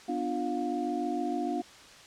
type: tone cluster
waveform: sine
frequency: 248.2 / 294.9 / 349.5 / 711 Hz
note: B3 / D4 / F4 / F5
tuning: +9 / +7 / +1 / +31 cents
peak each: -35 / -33 / -35 / -34 dBFS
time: 0.08-1.62 s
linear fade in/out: 10 ms
effects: white hiss -51 dBFS RMS until 2.06 s + low-pass 6000 Hz 12 dB/octave